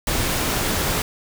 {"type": "noise", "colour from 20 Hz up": "pink", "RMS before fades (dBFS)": -22, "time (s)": [0.07, 1.02], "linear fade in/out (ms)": 2, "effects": []}